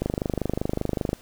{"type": "click train", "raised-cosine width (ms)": 2, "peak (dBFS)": -11, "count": 29, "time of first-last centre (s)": [0.02, 1.131], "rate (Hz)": 25.2, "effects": ["pink hiss -51 dBFS RMS until 1.21 s"]}